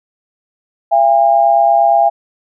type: tone pair together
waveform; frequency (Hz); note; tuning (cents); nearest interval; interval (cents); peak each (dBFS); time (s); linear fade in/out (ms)
sine; 679.4 / 808; F5 / G#5; -48 / -48; minor third; 300; -10; 0.91-2.1; 20
effects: none